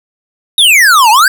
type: exponential two-way sweep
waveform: square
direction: down then up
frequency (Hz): 3803 to 830.6 to 1643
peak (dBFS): -4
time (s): 0.58-1.28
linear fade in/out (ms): 2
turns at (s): 1.1
effects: none